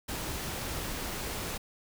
pink noise, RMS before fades -36 dBFS, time 0.08-1.58 s, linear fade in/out 10 ms, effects none

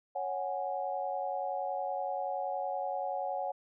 sine chord, C# suspended fourth, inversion none, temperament equal, 554.4 / 740 / 830.6 Hz, C#5 / F#5 / G#5, 0 / 0 / 0 cents, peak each -37 / -35 / -38 dBFS, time 0.15-3.52 s, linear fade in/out 10 ms, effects none

